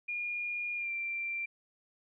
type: tone with pitch glide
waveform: sine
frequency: 2425 to 2360 Hz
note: D#7 to D7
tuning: -45 to +8 cents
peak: -33 dBFS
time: 0.08-1.46 s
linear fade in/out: 10 ms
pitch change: -47 cents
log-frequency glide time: 0.76-0.91 s
effects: none

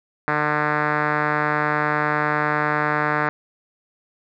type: tone with low-pass filter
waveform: 5% pulse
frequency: 150 Hz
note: D3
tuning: 37 cents sharp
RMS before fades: -21 dBFS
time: 0.28-3.29 s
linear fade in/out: 0 ms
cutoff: 1700 Hz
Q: 1.9
effects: none

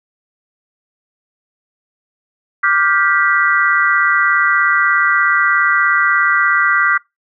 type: chord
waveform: sine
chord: G dominant seventh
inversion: second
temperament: just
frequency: 1176 / 1411.2 / 1568 / 1960 Hz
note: D6 / F6 / G6 / B6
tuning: +2 / +18 / 0 / -14 cents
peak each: -16 dBFS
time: 2.63-6.98 s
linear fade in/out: 10 ms
effects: noise-tail reverb RT60 0.2 s tail -24 dB re dry

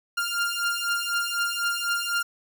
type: beating tone pair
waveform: sawtooth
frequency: 1396.9 / 1400.9 Hz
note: F6 / F6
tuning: 0 / +5 cents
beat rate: 4 Hz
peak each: -24 dBFS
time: 0.17-2.23 s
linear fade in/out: 10 ms
effects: none

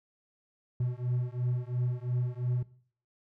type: beating tone pair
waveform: triangle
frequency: 122.3 / 125.2 Hz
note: B2 / B2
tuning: -16 / +24 cents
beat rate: 2.9 Hz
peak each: -30 dBFS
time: 0.8-2.63 s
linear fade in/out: 5 ms
effects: noise-tail reverb RT60 0.5 s tail -18 dB re dry

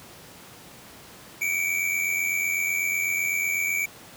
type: tone pair together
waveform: square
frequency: 2261 / 2349 Hz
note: C#7 / D7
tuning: +34 / 0 cents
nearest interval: minor second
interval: 66 cents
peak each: -27 dBFS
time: 1.41-3.86 s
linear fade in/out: 10 ms
effects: pink hiss -46 dBFS RMS until 4.16 s + high-pass 100 Hz 12 dB/octave

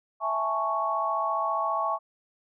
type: chord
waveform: sine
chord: A major seventh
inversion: second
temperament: equal with one note detuned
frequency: 659.3 / 825.3 / 880 / 1108.7 Hz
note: E5 / G#5 / A5 / C#6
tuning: 0 / -11 / 0 / 0 cents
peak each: -31 / -33 / -33 / -27 dBFS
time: 0.2-1.99 s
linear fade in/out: 50 ms
effects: none

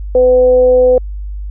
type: tone with frequency modulation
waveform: sine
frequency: 504 Hz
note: B4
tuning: 35 cents sharp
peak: -5 dBFS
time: 0.15-0.98 s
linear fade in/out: 2 ms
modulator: 249 Hz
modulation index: 0.2
effects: added 50 Hz sine -20 dBFS peak until 1.5 s

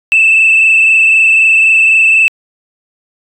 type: tone with frequency modulation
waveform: sine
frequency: 2637 Hz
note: E7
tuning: in tune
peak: -3 dBFS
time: 0.12-2.28 s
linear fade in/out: 0 ms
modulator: 23.9 Hz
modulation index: 2.3
effects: tanh soft clip ceiling -1 dBFS

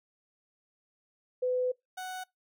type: tone pair in turn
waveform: sine / 30% pulse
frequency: 503 / 741.9 Hz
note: B4 / F#5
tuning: +32 / +4 cents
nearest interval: perfect fifth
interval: 672 cents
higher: second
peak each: -26 / -34 dBFS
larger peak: first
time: 1.42-1.72 / 1.97-2.24 s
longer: first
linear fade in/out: 10 ms
effects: noise-tail reverb RT60 0.2 s tail -25 dB re dry

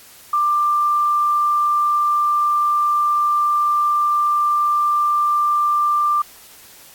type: tone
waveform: sine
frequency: 1186 Hz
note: D6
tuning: 17 cents sharp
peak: -14 dBFS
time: 0.33-6.22 s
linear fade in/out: 5 ms
effects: white hiss -44 dBFS RMS until 6.94 s + AAC 64 kbps

